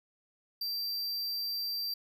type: tone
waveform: square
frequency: 4699 Hz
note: D8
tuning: in tune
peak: -33 dBFS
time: 0.61-1.94 s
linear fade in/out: 5 ms
effects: none